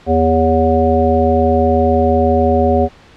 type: harmonic tone with a mistuned harmonic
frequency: 81 Hz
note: E2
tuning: 30 cents flat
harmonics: 1 / 3 / 5 / 7 / 9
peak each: -16 / -16 / -16 / -16 / -16 dBFS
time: 0.06-2.89 s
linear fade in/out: 50 ms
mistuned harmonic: 7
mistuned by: -18 cents
effects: pink hiss -43 dBFS RMS until 3.16 s + low-pass 4000 Hz 12 dB/octave